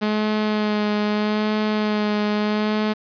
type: tone with vibrato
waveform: sawtooth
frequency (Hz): 211.5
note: G#3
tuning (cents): +32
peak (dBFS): -15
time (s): 0.01-2.94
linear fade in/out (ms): 20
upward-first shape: sine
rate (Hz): 0.79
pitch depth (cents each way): 19
effects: resampled to 11025 Hz + 7-bit